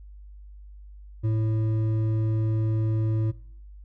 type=tone with hard clipping; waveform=sine; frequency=110 Hz; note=A2; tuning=in tune; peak=-23 dBFS; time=1.23-3.32 s; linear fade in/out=20 ms; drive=7 dB; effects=noise-tail reverb RT60 0.7 s tail -23 dB re dry + added 50 Hz sine -42 dBFS peak until 3.84 s